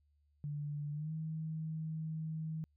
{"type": "tone with pitch glide", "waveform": "sine", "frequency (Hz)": [146.83, 158.28], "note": ["D3", "D#3"], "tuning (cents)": [0, 30], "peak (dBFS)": -37, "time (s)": [0.44, 2.64], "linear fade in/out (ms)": 0, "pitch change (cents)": 130, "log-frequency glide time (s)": [0.92, 1.12], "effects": ["added 73 Hz sine -70 dBFS peak until 2.76 s"]}